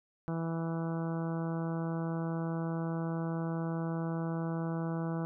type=harmonic tone; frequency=164.8 Hz; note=E3; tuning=in tune; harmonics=1 / 2 / 3 / 4 / 5 / 6 / 7 / 8 / 9; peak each=-33 / -39 / -43 / -45 / -47 / -49 / -50 / -51 / -52 dBFS; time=0.28-5.25 s; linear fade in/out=0 ms; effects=none